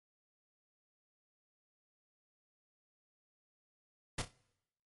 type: noise with echo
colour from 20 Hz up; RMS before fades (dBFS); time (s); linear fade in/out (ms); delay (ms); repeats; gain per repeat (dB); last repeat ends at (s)
pink; -36; 4.18-4.22; 5; 31; 3; -10; 4.313
effects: noise-tail reverb RT60 0.9 s tail -24 dB re dry + MP3 48 kbps